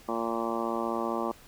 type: harmonic tone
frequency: 115.3 Hz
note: A#2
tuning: 19 cents flat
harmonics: 2 / 3 / 4 / 5 / 6 / 7 / 8 / 9 / 10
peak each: -35 / -34 / -38 / -36 / -39 / -38 / -39 / -38 / -37 dBFS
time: 0.08-1.32 s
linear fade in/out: 10 ms
effects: pink hiss -54 dBFS RMS until 1.47 s